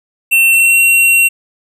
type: tone with pitch glide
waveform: square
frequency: 2700 to 2736 Hz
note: E7 to F7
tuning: +41 to -36 cents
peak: -7 dBFS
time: 0.31-1.29 s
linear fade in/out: 20 ms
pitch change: +23 cents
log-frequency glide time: 0.5-0.8 s
effects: none